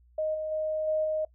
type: tone with level steps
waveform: sine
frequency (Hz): 622.3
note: D#5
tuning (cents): 0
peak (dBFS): -26 / -30 / -27 / -24 / -26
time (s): 0.18-1.25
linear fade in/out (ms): 5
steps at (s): 0.34 / 0.51 / 0.87 / 1.04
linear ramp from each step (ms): 10
effects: noise-tail reverb RT60 0.1 s tail -21 dB re dry + added 60 Hz sine -57 dBFS peak until 1.34 s